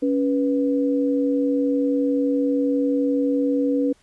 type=tone pair together; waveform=sine; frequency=278.5 / 490.5 Hz; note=C#4 / B4; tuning=+8 / -12 cents; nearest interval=minor seventh; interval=980 cents; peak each=-19 / -23 dBFS; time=0.02-3.93 s; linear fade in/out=10 ms; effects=pink hiss -59 dBFS RMS until 4.02 s + resampled to 24000 Hz